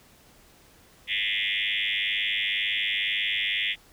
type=tone with frequency modulation; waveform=sine; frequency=2700 Hz; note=E7; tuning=41 cents sharp; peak=-24 dBFS; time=1.07-3.76 s; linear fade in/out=50 ms; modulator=102 Hz; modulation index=7.7; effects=pink hiss -56 dBFS RMS until 3.92 s